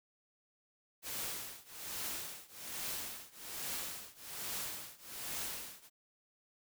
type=noise with tremolo; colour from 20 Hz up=white; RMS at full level=-39 dBFS; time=1.02-5.9 s; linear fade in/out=50 ms; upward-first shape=triangle; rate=1.2 Hz; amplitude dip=95%; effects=none